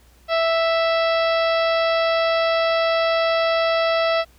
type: harmonic tone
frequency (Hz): 659.3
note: E5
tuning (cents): 0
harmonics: 1 / 2 / 3 / 4 / 5 / 6 / 7 / 8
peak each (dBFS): -18 / -24 / -28 / -30 / -32 / -34 / -35 / -36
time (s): 0.28-4.25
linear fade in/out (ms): 50
effects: added 60 Hz sine -51 dBFS peak until 4.38 s + pink hiss -56 dBFS RMS until 4.38 s